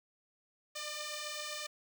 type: beating tone pair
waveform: 5% pulse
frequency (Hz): 594 / 601.7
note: D5 / D5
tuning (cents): +20 / +42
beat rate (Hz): 7.7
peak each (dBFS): -33 / -29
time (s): 0.75-1.67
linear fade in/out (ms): 10
effects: none